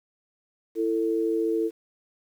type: tone pair together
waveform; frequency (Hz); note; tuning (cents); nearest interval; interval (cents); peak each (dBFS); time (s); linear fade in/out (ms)
sine; 332.5 / 446.2; E4 / A4; +15 / +24; perfect fourth; 509; -25; 0.75-1.71; 50
effects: 9-bit